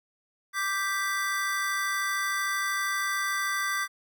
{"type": "chord", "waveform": "square", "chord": "G major", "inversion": "second", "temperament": "equal", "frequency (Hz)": [1174.7, 1568, 1975.5], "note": ["D6", "G6", "B6"], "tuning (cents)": [0, 0, 0], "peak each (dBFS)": -32, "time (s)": [0.53, 3.88], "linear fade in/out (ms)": 50, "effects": []}